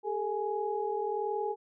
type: tone cluster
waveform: sine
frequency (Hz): 402.9 / 444.1 / 834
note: G4 / A4 / G#5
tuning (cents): +48 / +16 / +7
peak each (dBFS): -34 / -34 / -34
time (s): 0.03-1.56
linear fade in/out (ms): 50
effects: none